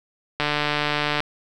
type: click train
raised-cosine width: 0.3 ms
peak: -6 dBFS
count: 120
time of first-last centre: 0.4-1.204 s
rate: 148 Hz
effects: none